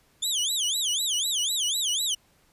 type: tone with vibrato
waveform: 25% pulse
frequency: 3389 Hz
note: G#7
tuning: 34 cents sharp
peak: -20 dBFS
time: 0.22-2.15 s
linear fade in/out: 10 ms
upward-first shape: sine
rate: 4 Hz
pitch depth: 270 cents each way
effects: pink hiss -63 dBFS RMS until 2.52 s + resampled to 32000 Hz